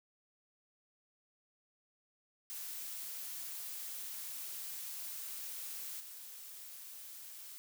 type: noise with level steps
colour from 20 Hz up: blue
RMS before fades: -44 / -50 dBFS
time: 2.5-7.58 s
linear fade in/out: 0 ms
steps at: 6 s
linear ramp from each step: 5 ms
effects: none